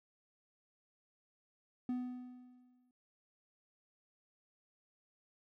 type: tone with exponential decay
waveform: triangle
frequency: 249.4 Hz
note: B3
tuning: 17 cents sharp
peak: -31 dBFS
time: 1.89-2.91 s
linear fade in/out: 2 ms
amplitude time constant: 220 ms
effects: none